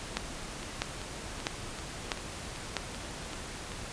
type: two click trains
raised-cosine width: 0.2 ms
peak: -23 / -11 dBFS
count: 9 / 5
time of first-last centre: 0.63-3.719 / 0.17-2.767 s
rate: 2.59 / 1.54 Hz
effects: pink hiss -41 dBFS RMS until 3.92 s + resampled to 22050 Hz